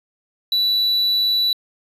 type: tone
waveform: triangle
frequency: 3951 Hz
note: B7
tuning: in tune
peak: -14 dBFS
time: 0.52-1.53 s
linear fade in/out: 2 ms
effects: resampled to 32000 Hz + 9-bit